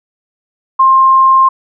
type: tone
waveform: sine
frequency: 1059 Hz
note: C6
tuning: 21 cents sharp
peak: -4 dBFS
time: 0.79-1.49 s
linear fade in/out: 10 ms
effects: none